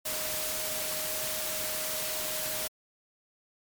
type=tone in noise; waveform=sine; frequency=622.3 Hz; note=D#5; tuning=in tune; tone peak=-40 dBFS; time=0.05-2.68 s; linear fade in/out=10 ms; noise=white; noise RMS=-33 dBFS; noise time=0.05-2.68 s; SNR=-10 dB; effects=MP3 96 kbps